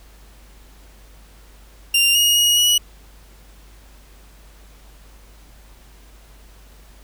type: tone with pitch steps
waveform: sawtooth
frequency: 2787 / 2870 / 2887 / 2926 Hz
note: F7 / F7 / F#7 / F#7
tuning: -4 / +47 / -43 / -20 cents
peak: -10 dBFS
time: 1.94-2.78 s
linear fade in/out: 5 ms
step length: 210 ms
effects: added 50 Hz sine -44 dBFS peak until 7.03 s + pink hiss -51 dBFS RMS until 7.03 s